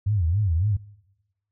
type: tone with vibrato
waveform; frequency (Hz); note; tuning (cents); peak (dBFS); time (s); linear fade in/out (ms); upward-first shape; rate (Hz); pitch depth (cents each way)
sine; 92.5; F#2; 0; -19; 0.06-0.77; 10; sine; 3.6; 260
effects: noise-tail reverb RT60 1.0 s tail -23 dB re dry